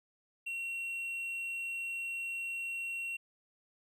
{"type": "tone", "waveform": "triangle", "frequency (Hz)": 2733, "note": "F7", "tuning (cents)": -38, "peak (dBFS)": -34, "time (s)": [0.46, 3.17], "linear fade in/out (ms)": 10, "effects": []}